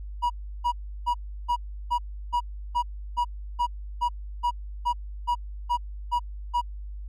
triangle tone bursts, 964 Hz, B5, 42 cents flat, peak -19 dBFS, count 16, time 0.22-6.616 s, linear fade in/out 20 ms, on 81 ms, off 340 ms, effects added 50 Hz sine -34 dBFS peak until 7.08 s

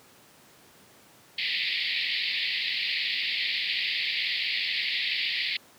pink band-pass noise, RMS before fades -29 dBFS, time 1.38-5.57 s, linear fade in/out 5 ms, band 1900 to 4700 Hz, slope 96 dB/octave, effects pink hiss -55 dBFS RMS until 5.78 s + high-pass 150 Hz 12 dB/octave

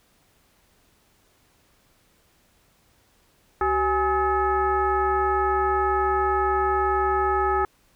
sine tone with frequency modulation, 830.6 Hz, G#5, in tune, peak -19 dBFS, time 3.61-7.65 s, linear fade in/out 2 ms, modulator 449 Hz, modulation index 1.4, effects pink hiss -62 dBFS RMS until 7.95 s

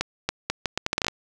accelerating click train, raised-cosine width 0.2 ms, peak -6 dBFS, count 12, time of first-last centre 0.01-1.083 s, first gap 280 ms, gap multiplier 0.75, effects none

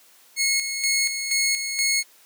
15% pulse tone with tremolo, 2177 Hz, C#7, 32 cents flat, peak -13 dBFS, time 0.36-2.04 s, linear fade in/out 50 ms, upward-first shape square, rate 2.1 Hz, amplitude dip 55%, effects white hiss -54 dBFS RMS until 2.25 s + high-pass 300 Hz 12 dB/octave

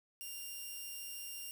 5% pulse tone with amplitude modulation, 2794 Hz, F7, in tune, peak -33 dBFS, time 0.21-1.51 s, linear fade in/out 0 ms, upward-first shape sine, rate 203 Hz, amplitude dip 25%, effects 10-bit

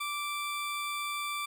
20% pulse tone, 1171 Hz, D6, 5 cents flat, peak -28 dBFS, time 0-1.46 s, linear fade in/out 10 ms, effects none

